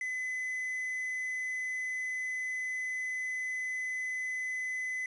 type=tone with quantisation; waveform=triangle; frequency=2019 Hz; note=B6; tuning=38 cents sharp; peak=-31 dBFS; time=0.01-5.06 s; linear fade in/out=2 ms; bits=9; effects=resampled to 24000 Hz